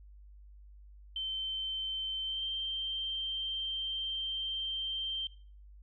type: tone with pitch glide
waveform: sine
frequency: 3098 to 3141 Hz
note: G7 to G7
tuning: -21 to +3 cents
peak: -33 dBFS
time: 1.16-5.27 s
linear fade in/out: 2 ms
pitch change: +24 cents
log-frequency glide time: 2.24-2.43 s
effects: noise-tail reverb RT60 0.4 s tail -18 dB re dry + added 50 Hz sine -51 dBFS peak until 5.82 s